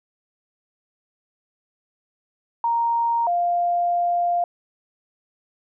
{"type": "tone pair in turn", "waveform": "sine", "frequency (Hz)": [932.3, 698.6], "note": ["A#5", "F5"], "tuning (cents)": [0, 0], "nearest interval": "perfect fourth", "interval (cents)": 500, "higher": "first", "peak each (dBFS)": -18, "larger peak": "neither", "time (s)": [[2.64, 3.27], [3.27, 4.44]], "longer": "second", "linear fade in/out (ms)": 2, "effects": []}